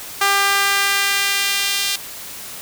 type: tone with high-pass filter sweep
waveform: sawtooth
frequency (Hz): 397.8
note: G4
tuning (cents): +25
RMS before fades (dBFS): -18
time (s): 0.21-1.96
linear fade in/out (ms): 5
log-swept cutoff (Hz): 1100 to 3300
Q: 1.2
effects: white hiss -33 dBFS RMS until 2.61 s